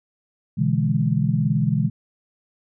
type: chord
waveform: sine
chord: E dominant seventh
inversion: second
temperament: equal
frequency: 123.47 / 146.83 / 164.81 / 207.7 Hz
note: B2 / D3 / E3 / G#3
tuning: 0 / 0 / 0 / 0 cents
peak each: -23 / -22 / -23 / -24 dBFS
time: 0.57-1.9 s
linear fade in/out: 20 ms
effects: none